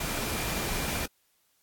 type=tone in noise; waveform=sine; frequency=2387 Hz; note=D7; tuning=28 cents sharp; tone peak=-43 dBFS; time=0-1.06 s; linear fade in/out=5 ms; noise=pink; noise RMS=-32 dBFS; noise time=0-1.06 s; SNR=-14 dB; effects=white hiss -70 dBFS RMS until 1.62 s + AAC 64 kbps